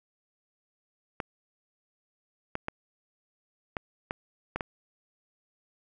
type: clicks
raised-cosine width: 0.5 ms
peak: -16 dBFS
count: 7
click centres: 1.202 / 2.554 / 2.684 / 3.768 / 4.109 / 4.56 / 4.608 s
effects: none